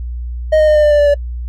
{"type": "tone with pitch steps", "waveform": "triangle", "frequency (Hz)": [622.3, 615.5, 608.8, 602.1, 595.6, 589.1, 582.6, 576.3], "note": ["D#5", "D#5", "D#5", "D5", "D5", "D5", "D5", "D5"], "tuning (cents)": [0, -19, -38, 43, 24, 5, -14, -33], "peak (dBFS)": -5, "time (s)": [0.52, 1.144], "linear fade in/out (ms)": 10, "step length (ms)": 78, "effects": ["noise-tail reverb RT60 0.1 s tail -22 dB re dry", "added 60 Hz sine -20 dBFS peak until 1.48 s"]}